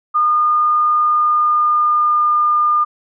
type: tone with pitch glide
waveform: sine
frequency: 1218 to 1208.2 Hz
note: D#6 to D6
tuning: -37 to +49 cents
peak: -11 dBFS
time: 0.14-2.85 s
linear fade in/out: 20 ms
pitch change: -14 cents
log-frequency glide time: 0.97-2.38 s
effects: none